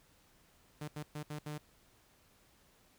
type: tone bursts at uneven times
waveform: sawtooth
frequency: 150 Hz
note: D3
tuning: 37 cents sharp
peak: -36 dBFS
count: 5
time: 0.81-0.88 / 0.96-1.03 / 1.15-1.23 / 1.3-1.39 / 1.46-1.58 s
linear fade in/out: 5 ms
effects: pink hiss -67 dBFS RMS until 2.98 s